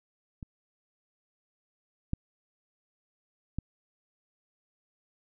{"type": "clicks", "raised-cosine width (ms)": 5, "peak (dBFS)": [-28, -16, -19], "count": 3, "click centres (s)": [0.428, 2.134, 3.586], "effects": []}